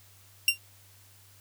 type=tone with exponential decay; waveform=sawtooth; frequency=2770 Hz; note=F7; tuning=15 cents flat; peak=-13 dBFS; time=0.48-0.58 s; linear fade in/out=2 ms; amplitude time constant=21 ms; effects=added 98 Hz sine -58 dBFS peak until 1.4 s + white hiss -58 dBFS RMS until 1.4 s